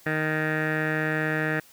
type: tone with low-pass filter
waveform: 15% pulse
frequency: 155.56 Hz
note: D#3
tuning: in tune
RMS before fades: -26 dBFS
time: 0.06-1.6 s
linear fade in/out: 5 ms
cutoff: 1900 Hz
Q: 8
effects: white hiss -54 dBFS RMS until 1.72 s

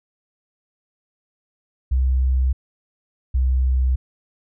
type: tone pair in turn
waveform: sine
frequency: 64.6 / 64.19 Hz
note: C2 / C2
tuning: -21 / -32 cents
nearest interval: unison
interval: 11 cents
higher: first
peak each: -15 dBFS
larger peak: neither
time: 1.91-2.53 / 3.34-3.96 s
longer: neither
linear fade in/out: 10 ms
effects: none

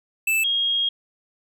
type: tone pair in turn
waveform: square / sine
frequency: 2637 / 3262 Hz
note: E7 / G#7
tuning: 0 / -32 cents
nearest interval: major third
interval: 368 cents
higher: second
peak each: -19 / -19 dBFS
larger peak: neither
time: 0.27-0.44 / 0.44-0.89 s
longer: second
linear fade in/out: 5 ms
effects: none

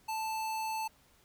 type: tone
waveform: square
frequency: 880 Hz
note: A5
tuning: in tune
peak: -34 dBFS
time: 0.08-0.88 s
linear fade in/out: 10 ms
effects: pink hiss -65 dBFS RMS until 1.24 s

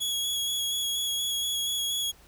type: tone with vibrato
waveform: sawtooth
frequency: 3343 Hz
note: G#7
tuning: 11 cents sharp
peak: -24 dBFS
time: 0-2.12 s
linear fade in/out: 20 ms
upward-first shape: square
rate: 4.2 Hz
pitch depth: 12 cents each way
effects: added 60 Hz sine -58 dBFS peak until 2.27 s + pink hiss -57 dBFS RMS until 2.27 s

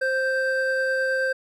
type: tone pair together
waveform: triangle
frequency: 525.8 / 1568 Hz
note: C5 / G6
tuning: +8 / 0 cents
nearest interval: octave + perfect fifth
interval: 1892 cents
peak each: -22 dBFS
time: 0.01-1.33 s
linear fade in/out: 10 ms
effects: none

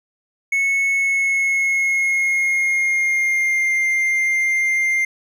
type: tone with pitch glide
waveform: triangle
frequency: 2200 to 2102 Hz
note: C#7 to C7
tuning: -14 to +7 cents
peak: -14 dBFS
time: 0.52-5.05 s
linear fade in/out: 5 ms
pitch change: -79 cents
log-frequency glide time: 0.91-3.78 s
effects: none

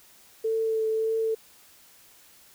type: tone with vibrato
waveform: sine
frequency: 443.6 Hz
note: A4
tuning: 14 cents sharp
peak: -23 dBFS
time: 0.44-1.35 s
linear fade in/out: 10 ms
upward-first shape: triangle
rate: 1.7 Hz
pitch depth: 17 cents each way
effects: white hiss -55 dBFS RMS until 2.54 s

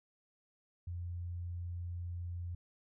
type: tone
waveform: sine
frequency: 87.31 Hz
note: F2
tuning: in tune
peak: -38 dBFS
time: 0.87-2.55 s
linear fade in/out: 5 ms
effects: none

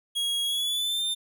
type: tone with pitch glide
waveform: 45% pulse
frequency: 3300 to 3599 Hz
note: G#7 to A7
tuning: -12 to +38 cents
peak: -25 dBFS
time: 0.15-1.15 s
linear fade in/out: 20 ms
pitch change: +150 cents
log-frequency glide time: 0.44-1.02 s
effects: none

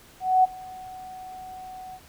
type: tone with ADSR envelope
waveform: sine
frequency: 745 Hz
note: F#5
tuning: 12 cents sharp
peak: -13 dBFS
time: 0.2-2 s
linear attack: 240 ms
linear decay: 17 ms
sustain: -24 dB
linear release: 53 ms
effects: pink hiss -52 dBFS RMS until 2.08 s

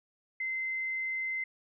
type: tone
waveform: sine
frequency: 2068 Hz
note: C7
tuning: 21 cents flat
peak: -31 dBFS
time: 0.4-1.44 s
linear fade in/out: 5 ms
effects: none

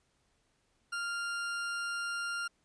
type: tone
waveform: 40% pulse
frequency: 1396.9 Hz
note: F6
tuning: in tune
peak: -33 dBFS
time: 0.92-2.48 s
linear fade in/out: 10 ms
effects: pink hiss -74 dBFS RMS until 2.64 s + resampled to 22050 Hz

